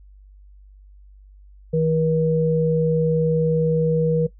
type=tone pair together; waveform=sine; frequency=160 / 479.5 Hz; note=D#3 / A#4; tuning=+49 / +49 cents; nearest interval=octave + perfect fifth; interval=1900 cents; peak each=-19 dBFS; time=1.73-4.27 s; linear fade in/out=10 ms; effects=noise-tail reverb RT60 0.1 s tail -17 dB re dry + added 49 Hz sine -44 dBFS peak until 4.39 s